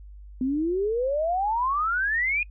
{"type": "exponential sweep", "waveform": "sine", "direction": "up", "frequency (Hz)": [250, 2489], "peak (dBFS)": -22, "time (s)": [0.41, 2.43], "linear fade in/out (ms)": 2, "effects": ["noise-tail reverb RT60 0.1 s tail -24 dB re dry", "added 50 Hz sine -41 dBFS peak until 2.5 s"]}